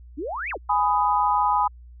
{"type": "exponential two-way sweep", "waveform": "sine", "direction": "up then down", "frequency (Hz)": [262.1, 2720, 262.1], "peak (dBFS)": -27, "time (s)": [0.17, 0.58], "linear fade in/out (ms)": 20, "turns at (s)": 0.5}
{"type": "chord", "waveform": "sine", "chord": "G# minor", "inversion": "none", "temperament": "just", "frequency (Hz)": [830.6, 996.7, 1245.9], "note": ["G#5", "B5", "D#6"], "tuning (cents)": [0, 16, 2], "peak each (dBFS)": [-22, -21, -25], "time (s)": [0.69, 1.68], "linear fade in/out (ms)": 10}
{"effects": ["added 60 Hz sine -42 dBFS peak until 2 s"]}